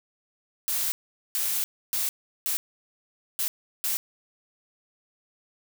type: noise bursts at uneven times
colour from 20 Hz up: blue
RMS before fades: -27 dBFS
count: 6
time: 0.68-0.92 / 1.35-1.64 / 1.93-2.09 / 2.46-2.57 / 3.39-3.48 / 3.84-3.97 s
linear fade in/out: 0 ms
effects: none